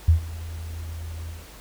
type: tone with ADSR envelope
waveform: sine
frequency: 82 Hz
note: E2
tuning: 9 cents flat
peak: -10 dBFS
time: 0.08-1.48 s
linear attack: 7 ms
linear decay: 110 ms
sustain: -21 dB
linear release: 200 ms
effects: added 50 Hz sine -46 dBFS peak until 1.6 s + pink hiss -46 dBFS RMS until 1.6 s